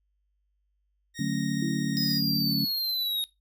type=tone; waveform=15% pulse; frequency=1865 Hz; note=A#6; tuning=in tune; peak=-31 dBFS; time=1.14-2.21 s; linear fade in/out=50 ms
type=chord; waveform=sine; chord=D major seventh; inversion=none; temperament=just; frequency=146.83 / 183.54 / 220.2 / 275.3 Hz; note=D3 / F#3 / A3 / C#4; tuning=0 / -14 / +2 / -12 cents; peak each=-31 dBFS; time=1.19-2.65 s; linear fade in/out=5 ms
type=tone with exponential decay; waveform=sine; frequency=325.5 Hz; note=E4; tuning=22 cents flat; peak=-30 dBFS; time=1.62-2.59 s; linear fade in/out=5 ms; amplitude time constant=210 ms
type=linear sweep; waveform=square; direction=down; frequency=5100 to 3729 Hz; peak=-27 dBFS; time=1.97-3.24 s; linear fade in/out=0 ms
effects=noise-tail reverb RT60 0.2 s tail -20 dB re dry + added 50 Hz sine -70 dBFS peak until 3.4 s